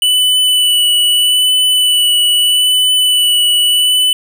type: tone with vibrato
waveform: square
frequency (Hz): 2974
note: F#7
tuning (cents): +8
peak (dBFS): -9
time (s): 0.02-4.13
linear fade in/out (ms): 2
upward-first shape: sine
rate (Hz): 0.79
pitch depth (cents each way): 16
effects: none